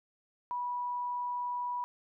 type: tone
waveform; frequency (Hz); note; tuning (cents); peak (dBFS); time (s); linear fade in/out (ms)
sine; 978; B5; -17; -32; 0.51-1.84; 0
effects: none